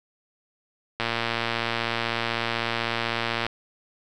click train, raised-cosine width 0.3 ms, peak -9 dBFS, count 287, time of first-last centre 1-3.466 s, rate 116 Hz, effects none

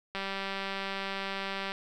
click train, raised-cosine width 0.3 ms, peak -19 dBFS, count 307, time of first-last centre 0.15-1.719 s, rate 195 Hz, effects 10-bit

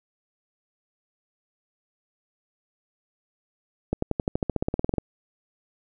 accelerating click train, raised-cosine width 2 ms, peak -10 dBFS, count 17, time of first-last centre 3.93-4.983 s, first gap 94 ms, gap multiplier 0.95, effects none

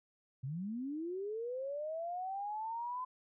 sine linear sweep, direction up, 122.6 to 1024 Hz, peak -37 dBFS, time 0.43-3.05 s, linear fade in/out 10 ms, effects none

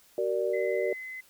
sine chord, Gb augmented, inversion none, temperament equal with one note detuned, 378.9 / 466.2 / 587.3 Hz, Gb4 / Bb4 / D5, +41 / 0 / 0 cents, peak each -30 dBFS, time 0.18-0.93 s, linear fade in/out 2 ms
sine tone, 2038 Hz, C7, 46 cents flat, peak -37 dBFS, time 0.53-1.21 s, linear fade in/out 10 ms
effects white hiss -60 dBFS RMS until 1.29 s

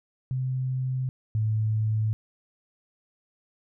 sine tone pair in turn, 129.5 / 108.9 Hz, C3 / A2, -17 / -17 cents, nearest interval minor third, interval 300 cents, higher first, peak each -25 / -22 dBFS, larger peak second, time 0.31-1.09 / 1.35-2.13 s, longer neither, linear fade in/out 0 ms, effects none

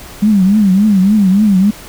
sine tone with vibrato, 200 Hz, G3, 35 cents sharp, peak -6 dBFS, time 0.22-1.71 s, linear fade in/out 10 ms, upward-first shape triangle, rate 3.5 Hz, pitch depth 170 cents each way, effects pink hiss -33 dBFS RMS until 1.88 s

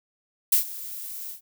violet noise with ADSR envelope, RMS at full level -17 dBFS, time 0.52-1.41 s, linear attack 7 ms, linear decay 110 ms, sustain -19 dB, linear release 110 ms, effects none

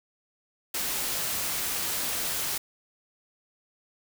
white noise, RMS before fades -30 dBFS, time 0.74-2.58 s, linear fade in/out 5 ms, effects none

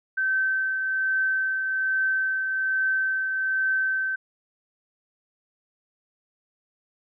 sine tone with tremolo, 1543 Hz, G6, 28 cents flat, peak -20 dBFS, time 0.17-4.16 s, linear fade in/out 10 ms, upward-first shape triangle, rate 1.2 Hz, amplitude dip 40%, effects none

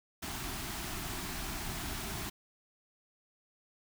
pink band-stop noise, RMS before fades -39 dBFS, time 0.22-2.3 s, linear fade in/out 10 ms, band 410 to 630 Hz, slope 96 dB/octave, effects none

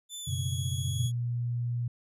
20% pulse tone with pitch glide, 3520 to 3351 Hz, A7 to G#7, 0 to +15 cents, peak -32 dBFS, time 0.09-1.12 s, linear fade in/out 50 ms, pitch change -85 cents, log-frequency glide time 0.22-0.32 s
sine chord, F# suspended fourth, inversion none, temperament equal, 92.5 / 123.47 / 138.59 Hz, F#2 / B2 / C#3, 0 / 0 / 0 cents, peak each -33 / -33 / -34 dBFS, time 0.27-1.07 s, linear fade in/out 10 ms
sine tone, 120.1 Hz, B2, 48 cents flat, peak -28 dBFS, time 0.88-1.88 s, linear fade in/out 5 ms
effects none

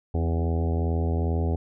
harmonic tone with a mistuned harmonic, 82.41 Hz, E2, in tune, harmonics 1 / 2 / 3 / 4 / 5 / 6 / 7 / 8 / 9 / 10, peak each -23 / -32 / -33 / -37 / -34 / -39 / -41 / -44 / -39 / -46 dBFS, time 0.14-1.56 s, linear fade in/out 5 ms, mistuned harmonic 3, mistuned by +35 cents, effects none

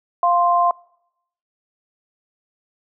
sine tone pair together, 698.5 / 1046.6 Hz, F5 / C6, 0 / 0 cents, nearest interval perfect fifth, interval 700 cents, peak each -16 dBFS, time 0.23-0.71 s, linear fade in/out 2 ms, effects noise-tail reverb RT60 0.8 s tail -25 dB re dry

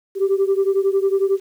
sine beating tone pair, 386.7 / 397.7 Hz, G4 / G4, -24 / +25 cents, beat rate 11 Hz, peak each -16 / -18 dBFS, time 0.15-1.4 s, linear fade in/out 50 ms, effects tanh soft clip ceiling -10 dBFS + 8-bit

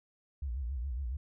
sine tone with vibrato, 63.9 Hz, C2, 40 cents flat, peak -33 dBFS, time 0.42-1.17 s, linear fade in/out 5 ms, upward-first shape sine, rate 7.2 Hz, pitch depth 190 cents each way, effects none

